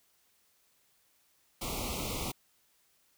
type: band-stop noise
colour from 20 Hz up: pink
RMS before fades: -36 dBFS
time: 1.61-2.32 s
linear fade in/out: 10 ms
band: 1300 to 2100 Hz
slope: 96 dB/octave
effects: white hiss -70 dBFS RMS until 3.17 s